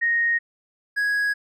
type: tone pair in turn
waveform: sine / triangle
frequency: 1864.7 / 1661.3 Hz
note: A#6 / G#6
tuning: 0 / 0 cents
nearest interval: major second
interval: 200 cents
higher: first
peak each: -18 / -18 dBFS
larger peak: neither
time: 0.01-0.39 / 0.96-1.34 s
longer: neither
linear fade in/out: 20 ms
effects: none